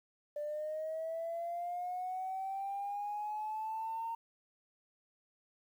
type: linear sweep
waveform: sine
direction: up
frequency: 587.3 to 919 Hz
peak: -35 dBFS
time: 0.36-4.15 s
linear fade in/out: 5 ms
effects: tanh soft clip ceiling -32 dBFS + 11-bit